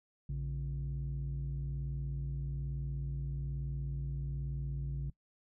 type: tone pair together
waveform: sine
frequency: 58.86 / 140 Hz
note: A#1 / C#3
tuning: +17 / +18 cents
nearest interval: octave + minor third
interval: 1501 cents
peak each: -36 / -35 dBFS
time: 0.29-5.1 s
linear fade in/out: 5 ms
effects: noise-tail reverb RT60 0.1 s tail -22 dB re dry + tanh soft clip ceiling -31 dBFS